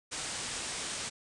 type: low-pass noise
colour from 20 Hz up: white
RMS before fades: -38 dBFS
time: 0.11-1.1 s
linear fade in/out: 20 ms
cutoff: 9400 Hz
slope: 96 dB/octave
effects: none